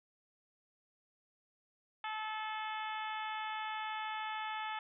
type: harmonic tone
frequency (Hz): 433.6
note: A4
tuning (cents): -25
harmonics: 2 / 3 / 4 / 5 / 6 / 7 / 8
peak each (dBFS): -40 / -44 / -46 / -48 / -50 / -51 / -52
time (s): 2.04-4.79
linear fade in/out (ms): 2
effects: none